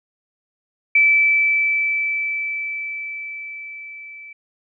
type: tone with level ramp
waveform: sine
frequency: 2316 Hz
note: D7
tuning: 25 cents flat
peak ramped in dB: -10 to -36 dBFS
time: 0.95-4.33 s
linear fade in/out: 5 ms
effects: none